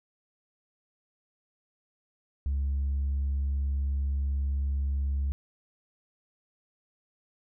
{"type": "tone with tanh clipping", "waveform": "triangle", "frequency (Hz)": 69.3, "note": "C#2", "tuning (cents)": 0, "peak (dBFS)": -26, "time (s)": [2.46, 5.32], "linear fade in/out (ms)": 0, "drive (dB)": 6, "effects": []}